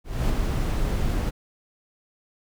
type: noise with ADSR envelope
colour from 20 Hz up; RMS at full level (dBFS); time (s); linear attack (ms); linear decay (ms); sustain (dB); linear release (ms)
brown; -21; 0.04-1.31; 250; 19; -3; 23
effects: none